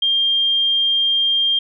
sine tone, 3200 Hz, G7, 35 cents sharp, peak -14 dBFS, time 0.02-1.59 s, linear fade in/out 5 ms, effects none

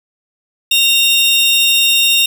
40% pulse tone pair together, 2770 / 3698 Hz, F7 / A#7, -15 / -15 cents, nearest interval perfect fourth, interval 500 cents, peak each -11 dBFS, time 0.71-2.26 s, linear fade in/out 5 ms, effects none

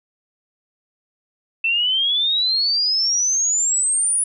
sine exponential sweep, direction up, 2655 to 9920 Hz, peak -16 dBFS, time 1.64-4.24 s, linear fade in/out 5 ms, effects none

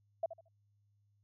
sine tone with echo, 662 Hz, E5, 7 cents sharp, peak -30 dBFS, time 0.23-0.26 s, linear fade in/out 5 ms, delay 75 ms, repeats 3, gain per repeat -12 dB, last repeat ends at 0.485 s, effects added 102 Hz sine -70 dBFS peak until 1.23 s

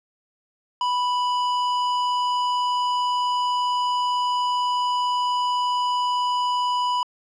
sine tone with hard clipping, 987.8 Hz, B5, in tune, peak -22 dBFS, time 0.81-7.03 s, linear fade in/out 2 ms, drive 15 dB, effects low-pass 5000 Hz 12 dB/octave

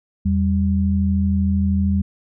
sine tone pair together, 83.05 / 196 Hz, E2 / G3, +13 / 0 cents, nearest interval octave + minor third, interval 1487 cents, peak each -18 dBFS, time 0.25-2.02 s, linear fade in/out 10 ms, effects none

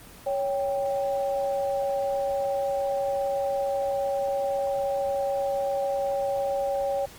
sine tone pair together, 556.5 / 787 Hz, C#5 / G5, +7 / +7 cents, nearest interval tritone, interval 600 cents, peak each -25 / -30 dBFS, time 0.26-7.06 s, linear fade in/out 10 ms, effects pink hiss -47 dBFS RMS until 7.18 s + Opus 24 kbps

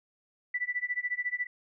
sine tone with tremolo, 1973 Hz, B6, 2 cents flat, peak -26 dBFS, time 0.54-1.47 s, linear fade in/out 5 ms, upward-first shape sine, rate 14 Hz, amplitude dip 95%, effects none

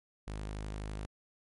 sawtooth tone, 51.91 Hz, G#1, in tune, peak -34 dBFS, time 0.27-1.06 s, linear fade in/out 10 ms, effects MP3 48 kbps

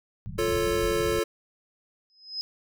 pink low-pass noise, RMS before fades -35 dBFS, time 0.26-1.19 s, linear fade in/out 0 ms, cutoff 210 Hz, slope 96 dB/octave
square chord, F augmented, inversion none, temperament equal, 349.2 / 440 / 554.4 Hz, F4 / A4 / C#5, 0 / 0 / 0 cents, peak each -29 / -27 / -32 dBFS, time 0.38-1.24 s, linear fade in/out 10 ms
sine tone with exponential growth, 5080 Hz, D#8, 35 cents sharp, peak -26 dBFS, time 2.1-2.41 s, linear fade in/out 0 ms, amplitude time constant 67 ms
effects none

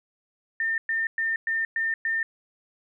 sine tone bursts, 1808 Hz, A6, 47 cents sharp, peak -23 dBFS, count 6, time 0.6-2.23 s, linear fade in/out 2 ms, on 180 ms, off 110 ms, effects none

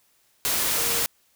sine tone in noise, 466.1 Hz, A#4, in tune, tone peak -35 dBFS, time 0.78-1.03 s, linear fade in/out 0 ms, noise white, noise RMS -24 dBFS, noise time 0.45-1.06 s, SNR -14 dB, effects white hiss -64 dBFS RMS until 1.35 s

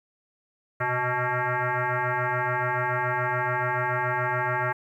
sine tone with frequency modulation, 370 Hz, F#4, in tune, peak -23 dBFS, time 0.8-4.73 s, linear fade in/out 10 ms, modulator 249 Hz, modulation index 6.4, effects 10-bit

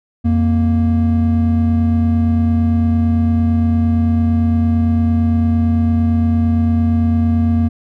triangle tone pair together, 87.31 / 233.1 Hz, F2 / A#3, 0 / 0 cents, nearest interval octave + perfect fourth, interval 1700 cents, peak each -12 dBFS, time 0.24-7.69 s, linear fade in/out 20 ms, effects none

